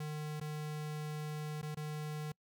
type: tone with dropouts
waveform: square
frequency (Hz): 151.8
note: D#3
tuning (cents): -42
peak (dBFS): -39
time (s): 0-2.32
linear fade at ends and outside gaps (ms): 5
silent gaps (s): 0.4-0.411 / 1.616-1.627 / 1.747-1.77
effects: noise-tail reverb RT60 0.1 s tail -26 dB re dry